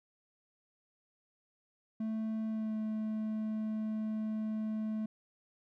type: tone with pitch glide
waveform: triangle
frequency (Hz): 220 to 217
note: A3 to A3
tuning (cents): 0 to -24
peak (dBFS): -31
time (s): 2-5.06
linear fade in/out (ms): 5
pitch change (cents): -24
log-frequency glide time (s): 2.49-2.76
effects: none